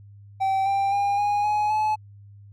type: tone with pitch steps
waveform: triangle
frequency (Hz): 773 / 789.2 / 805.8 / 822.8 / 840 / 857.7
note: G5 / G5 / G5 / G#5 / G#5 / A5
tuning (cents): -24 / +11 / +48 / -16 / +19 / -44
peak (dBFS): -18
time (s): 0.4-1.96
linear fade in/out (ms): 20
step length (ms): 260
effects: added 101 Hz sine -44 dBFS peak until 2.52 s